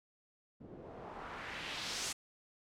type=noise with low-pass filter sweep; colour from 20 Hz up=white; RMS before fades=-44 dBFS; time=0.6-2.13 s; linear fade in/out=10 ms; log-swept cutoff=300 to 7800 Hz; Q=1.4; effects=none